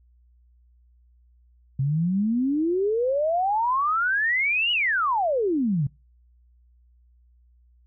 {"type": "exponential two-way sweep", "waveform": "sine", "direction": "up then down", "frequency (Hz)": [130.81, 2960, 130.81], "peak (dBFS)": -20, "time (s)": [1.79, 5.87], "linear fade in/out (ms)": 5, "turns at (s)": 4.72, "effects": ["noise-tail reverb RT60 0.3 s tail -24 dB re dry", "added 60 Hz sine -55 dBFS peak until 7.86 s"]}